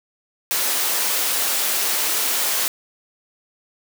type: high-pass noise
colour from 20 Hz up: white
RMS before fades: -21 dBFS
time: 0.51-2.68 s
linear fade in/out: 0 ms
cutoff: 360 Hz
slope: 12 dB/octave
effects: none